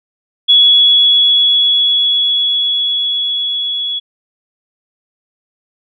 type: tone with level ramp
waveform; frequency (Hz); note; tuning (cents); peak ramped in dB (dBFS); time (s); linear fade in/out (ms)
sine; 3373; G#7; +26; -4 to -16; 0.48-4; 20
effects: none